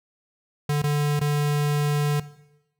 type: tone with dropouts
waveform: square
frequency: 146.83 Hz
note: D3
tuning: in tune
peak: -21 dBFS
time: 0.69-2.2 s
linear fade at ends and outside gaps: 5 ms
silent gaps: 0.82-0.838 / 1.195-1.212 s
effects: noise-tail reverb RT60 0.9 s tail -17 dB re dry